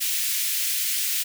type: high-pass noise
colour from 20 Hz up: white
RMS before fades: -25 dBFS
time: 0-1.24 s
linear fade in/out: 20 ms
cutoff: 2000 Hz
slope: 24 dB/octave
effects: none